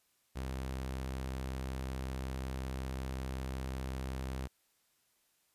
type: tone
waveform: sawtooth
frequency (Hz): 65.41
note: C2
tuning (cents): 0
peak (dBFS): -33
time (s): 0.35-4.48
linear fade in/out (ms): 20
effects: white hiss -74 dBFS RMS until 5.54 s + resampled to 32000 Hz